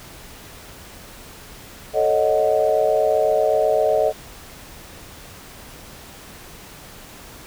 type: chord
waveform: sine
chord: D# half-diminished seventh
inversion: second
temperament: equal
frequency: 440 / 554.4 / 622.3 / 740 Hz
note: A4 / C#5 / D#5 / F#5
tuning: 0 / 0 / 0 / 0 cents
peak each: -21 / -22 / -18 / -24 dBFS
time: 1.93-4.13 s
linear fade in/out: 50 ms
effects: pink hiss -41 dBFS RMS until 7.46 s